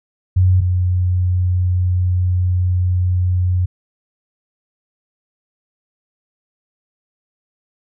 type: tone pair in turn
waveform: sine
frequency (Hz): 92 / 90.47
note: F#2 / F#2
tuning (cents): -9 / -38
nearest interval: unison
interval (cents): 29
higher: first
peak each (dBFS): -9 / -13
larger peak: first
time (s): 0.36-0.61 / 0.61-3.66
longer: second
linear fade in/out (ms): 10
effects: none